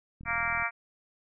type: click train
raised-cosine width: 5 ms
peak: -34 dBFS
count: 18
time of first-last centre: 0.21-0.624 s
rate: 41.1 Hz
type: harmonic tone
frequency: 232.4 Hz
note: A#3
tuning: 5 cents flat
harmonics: 3 / 4 / 5 / 6 / 7 / 8 / 9 / 10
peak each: -38 / -38 / -36 / -33 / -38 / -36 / -37 / -32 dBFS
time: 0.25-0.71 s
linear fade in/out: 50 ms
effects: none